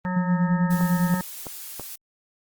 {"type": "harmonic tone", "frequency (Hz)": 182.2, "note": "F#3", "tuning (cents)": -26, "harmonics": [1, 3, 5, 7, 9, 10], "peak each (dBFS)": [-25, -36, -32, -37, -40, -37], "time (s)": [0.05, 1.21], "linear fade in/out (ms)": 0}
{"type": "tone with pitch glide", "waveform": "sine", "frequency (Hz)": [177.2, 172.25], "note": ["F3", "F3"], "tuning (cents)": [25, -24], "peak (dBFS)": -20, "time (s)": [0.16, 1.15], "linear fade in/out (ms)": 10, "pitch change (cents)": -49, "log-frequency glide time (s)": [0.27, 0.35]}
{"type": "noise", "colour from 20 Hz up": "blue", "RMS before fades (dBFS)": -37, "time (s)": [0.7, 1.96], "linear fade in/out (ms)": 10}
{"type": "click train", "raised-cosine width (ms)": 1, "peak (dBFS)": -20, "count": 4, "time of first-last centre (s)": [0.81, 1.797], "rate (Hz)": 3.04}
{"effects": ["Opus 32 kbps"]}